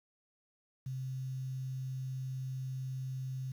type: tone with quantisation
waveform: sine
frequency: 130.81 Hz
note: C3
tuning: in tune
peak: -36 dBFS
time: 0.86-3.52 s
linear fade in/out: 5 ms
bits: 10
effects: none